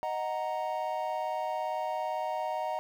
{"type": "chord", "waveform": "triangle", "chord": "D# minor", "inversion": "none", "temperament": "equal", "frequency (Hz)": [622.3, 740, 932.3], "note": ["D#5", "F#5", "A#5"], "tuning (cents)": [0, 0, 0], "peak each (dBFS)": -33, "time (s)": [0.03, 2.79], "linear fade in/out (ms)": 0, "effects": ["10-bit"]}